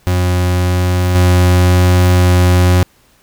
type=tone with level steps; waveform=40% pulse; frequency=90.1 Hz; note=F#2; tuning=45 cents flat; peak=-10 / -6 dBFS; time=0.07-2.83 s; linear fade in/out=0 ms; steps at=1.15 s; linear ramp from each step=2 ms; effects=pink hiss -51 dBFS RMS until 3.22 s